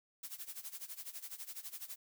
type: noise with tremolo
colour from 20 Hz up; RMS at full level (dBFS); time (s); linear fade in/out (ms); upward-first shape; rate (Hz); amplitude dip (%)
blue; -44; 0.23-1.96; 5; sine; 12; 85
effects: none